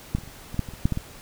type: clicks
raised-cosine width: 5 ms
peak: -10 / -22 / -29 / -30 / -22 / -10 / -23 / -28 / -7 / -12 / -15 dBFS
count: 11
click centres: 0.15 / 0.185 / 0.236 / 0.276 / 0.544 / 0.593 / 0.688 / 0.737 / 0.855 / 0.923 / 0.974 s
effects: pink hiss -45 dBFS RMS until 1.21 s